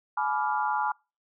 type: chord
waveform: sine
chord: G# diminished seventh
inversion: none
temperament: equal with one note detuned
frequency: 849 / 987.8 / 1174.7 / 1396.9 Hz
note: G#5 / B5 / D6 / F6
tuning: +38 / 0 / 0 / 0 cents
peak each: -28 / -30 / -33 / -33 dBFS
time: 0.17-0.92 s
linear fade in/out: 5 ms
effects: noise-tail reverb RT60 0.3 s tail -26 dB re dry